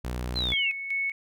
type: tone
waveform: sawtooth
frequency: 61.5 Hz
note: B1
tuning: 7 cents flat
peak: -26 dBFS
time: 0.04-0.54 s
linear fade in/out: 10 ms
type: linear sweep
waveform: sine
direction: down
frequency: 4186 to 2489 Hz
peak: -26 dBFS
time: 0.35-0.72 s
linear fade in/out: 20 ms
type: tone with tremolo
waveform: sine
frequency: 2208 Hz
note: C#7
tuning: 7 cents flat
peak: -25 dBFS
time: 0.52-1.12 s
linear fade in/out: 2 ms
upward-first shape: square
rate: 2.6 Hz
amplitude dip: 55%
effects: none